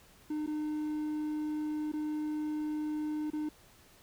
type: tone with dropouts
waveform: triangle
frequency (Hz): 303.9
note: D#4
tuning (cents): -41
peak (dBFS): -30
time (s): 0.3-3.49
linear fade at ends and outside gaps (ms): 5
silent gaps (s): 0.464-0.474 / 1.919-1.935 / 3.303-3.332
effects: pink hiss -60 dBFS RMS until 4.02 s